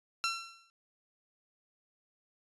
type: tone with exponential decay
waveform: 15% pulse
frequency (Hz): 1354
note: E6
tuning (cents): +46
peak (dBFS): -21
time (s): 0.24-0.7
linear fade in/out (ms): 0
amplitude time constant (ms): 100
effects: resampled to 24000 Hz